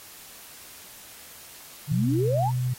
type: exponential sweep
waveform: sine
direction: up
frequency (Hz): 137.5 to 968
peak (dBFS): -23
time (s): 1.87-2.52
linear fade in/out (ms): 50
type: tone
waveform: sine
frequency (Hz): 125.7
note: B2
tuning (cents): +31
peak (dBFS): -23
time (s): 1.91-2.74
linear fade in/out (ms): 10
effects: white hiss -46 dBFS RMS until 2.78 s + AAC 48 kbps